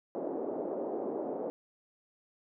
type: band-pass noise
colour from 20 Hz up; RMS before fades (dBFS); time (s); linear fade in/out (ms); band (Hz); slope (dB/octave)
pink; -36; 0.15-1.5; 0; 300 to 640; 24
effects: none